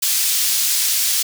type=high-pass noise; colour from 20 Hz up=pink; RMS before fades=-18 dBFS; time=0.02-1.23 s; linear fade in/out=10 ms; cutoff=4400 Hz; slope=12 dB/octave; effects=none